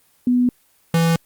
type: tone pair in turn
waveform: sine / square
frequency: 246.9 / 165.91 Hz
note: B3 / E3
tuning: 0 / +11 cents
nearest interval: perfect fifth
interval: 689 cents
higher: first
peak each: -13 / -14 dBFS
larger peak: first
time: 0.27-0.49 / 0.94-1.16 s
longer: neither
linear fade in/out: 2 ms
effects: white hiss -58 dBFS RMS until 1.25 s + Opus 24 kbps